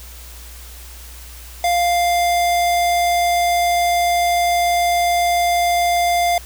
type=tone; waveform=square; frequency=698.5 Hz; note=F5; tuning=in tune; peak=-15 dBFS; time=1.64-6.38 s; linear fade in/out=2 ms; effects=added 60 Hz sine -36 dBFS peak until 6.45 s + white hiss -40 dBFS RMS until 6.45 s